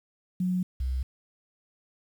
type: tone pair in turn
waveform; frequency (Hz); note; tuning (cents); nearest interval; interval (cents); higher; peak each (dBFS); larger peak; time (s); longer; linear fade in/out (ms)
sine; 182.3 / 64.45; F#3 / C2; -25 / -26; octave + tritone; 1801; first; -24 / -26; first; 0.4-0.63 / 0.8-1.03; neither; 5
effects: 9-bit